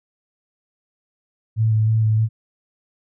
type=tone with vibrato; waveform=sine; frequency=110 Hz; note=A2; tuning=in tune; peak=-14 dBFS; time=1.56-2.29 s; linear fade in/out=50 ms; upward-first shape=square; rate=3.2 Hz; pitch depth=15 cents each way; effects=none